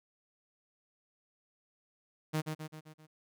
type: tone with echo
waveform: sawtooth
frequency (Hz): 155.56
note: D#3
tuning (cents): 0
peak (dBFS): -26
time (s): 2.33-2.42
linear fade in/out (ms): 20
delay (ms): 130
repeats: 5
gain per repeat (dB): -5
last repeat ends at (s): 3.07
effects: none